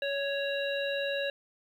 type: harmonic tone with a mistuned harmonic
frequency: 554.4 Hz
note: C#5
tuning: in tune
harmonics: 1 / 3 / 5 / 7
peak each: -31 / -36 / -38 / -39 dBFS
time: 0.02-1.3 s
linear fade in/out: 2 ms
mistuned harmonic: 1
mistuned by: +18 cents
effects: 10-bit